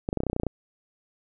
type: clicks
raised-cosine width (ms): 2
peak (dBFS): -13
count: 12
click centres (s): 0.089 / 0.129 / 0.173 / 0.204 / 0.235 / 0.267 / 0.299 / 0.331 / 0.364 / 0.399 / 0.434 / 0.467
effects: none